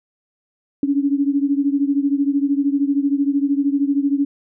sine beating tone pair, 277.6 / 290.6 Hz, C#4 / D4, +3 / -18 cents, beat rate 13 Hz, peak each -17 / -20 dBFS, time 0.83-4.25 s, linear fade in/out 2 ms, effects none

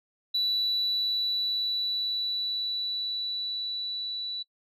sine tone with level ramp, 3951 Hz, B7, in tune, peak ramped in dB -22 to -31 dBFS, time 0.34-4.43 s, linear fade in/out 10 ms, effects noise-tail reverb RT60 0.1 s tail -23 dB re dry + tanh soft clip ceiling -21 dBFS

